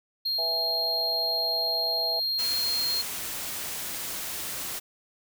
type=tone; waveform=triangle; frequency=4223 Hz; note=C8; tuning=15 cents sharp; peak=-24 dBFS; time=0.25-3.02 s; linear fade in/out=10 ms
type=chord; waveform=sine; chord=E major; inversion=second; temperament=just; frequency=494.4 / 659.3 / 824.1 Hz; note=B4 / E5 / G#5; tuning=+2 / 0 / -14 cents; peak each=-39 / -33 / -38 dBFS; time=0.38-2.2 s; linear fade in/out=10 ms
type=noise; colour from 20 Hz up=white; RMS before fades=-34 dBFS; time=2.38-4.8 s; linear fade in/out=20 ms
effects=none